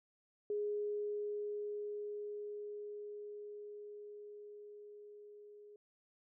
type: tone with level ramp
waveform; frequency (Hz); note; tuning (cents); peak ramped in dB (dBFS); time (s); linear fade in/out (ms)
sine; 415.3; G#4; 0; -34 to -54; 0.5-5.76; 2
effects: none